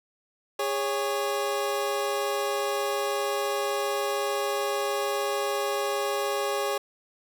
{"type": "tone pair together", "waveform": "25% pulse", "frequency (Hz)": [407.7, 554.4], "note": ["G#4", "C#5"], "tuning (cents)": [-32, 0], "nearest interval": "perfect fourth", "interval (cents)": 532, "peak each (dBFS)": -25, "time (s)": [0.59, 6.78], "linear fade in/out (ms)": 5, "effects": []}